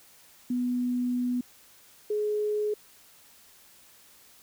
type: tone pair in turn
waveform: sine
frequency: 246.9 / 421 Hz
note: B3 / G#4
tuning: 0 / +24 cents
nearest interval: major sixth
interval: 924 cents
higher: second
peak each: -25 dBFS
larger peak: neither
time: 0.5-1.41 / 2.1-2.74 s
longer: first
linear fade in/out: 5 ms
effects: white hiss -56 dBFS RMS until 4.42 s